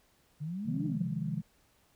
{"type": "exponential two-way sweep", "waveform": "sine", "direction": "up then down", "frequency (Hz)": [142.3, 311.1, 142.3], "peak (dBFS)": -34, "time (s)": [0.4, 1.09], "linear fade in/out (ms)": 20, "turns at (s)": 0.86}
{"type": "chord", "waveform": "sine", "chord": "F minor seventh", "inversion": "second", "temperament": "equal", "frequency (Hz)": [130.81, 155.56, 174.61, 207.7], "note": ["C3", "Eb3", "F3", "Ab3"], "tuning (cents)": [0, 0, 0, 0], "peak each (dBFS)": [-39, -35, -37, -38], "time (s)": [0.65, 1.42], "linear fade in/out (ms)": 20}
{"effects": ["tanh soft clip ceiling -19 dBFS", "pink hiss -68 dBFS RMS until 1.95 s"]}